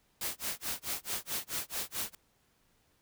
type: noise with tremolo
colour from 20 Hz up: white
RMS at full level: -34 dBFS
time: 0.21-2.15 s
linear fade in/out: 2 ms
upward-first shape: sine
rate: 4.6 Hz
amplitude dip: 100%
effects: pink hiss -71 dBFS RMS until 3.01 s